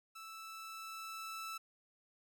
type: tone with level ramp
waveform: sawtooth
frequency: 1318.5 Hz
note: E6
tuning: in tune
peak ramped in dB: -45 to -38 dBFS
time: 0.15-1.58 s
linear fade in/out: 10 ms
effects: none